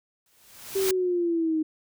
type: noise with exponential growth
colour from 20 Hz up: white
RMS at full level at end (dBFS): -27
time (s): 0.26-0.91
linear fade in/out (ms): 2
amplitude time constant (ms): 140
type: exponential sweep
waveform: sine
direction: down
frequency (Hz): 392 to 310.2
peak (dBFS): -22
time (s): 0.75-1.63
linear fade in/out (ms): 10
effects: none